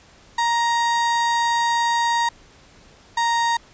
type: tone pair in turn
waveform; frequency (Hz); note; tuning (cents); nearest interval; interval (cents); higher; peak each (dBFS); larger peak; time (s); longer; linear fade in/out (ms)
35% pulse; 937 / 933.1; A#5 / A#5; +9 / +1; unison; 8; first; -16; neither; 0.38-2.29 / 3.17-3.57; first; 5
effects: pink hiss -50 dBFS RMS until 3.73 s + resampled to 16000 Hz